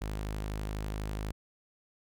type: tone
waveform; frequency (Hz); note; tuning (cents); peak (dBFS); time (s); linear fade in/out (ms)
sawtooth; 52.1; G#1; +6; -30; 0.01-1.32; 10
effects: none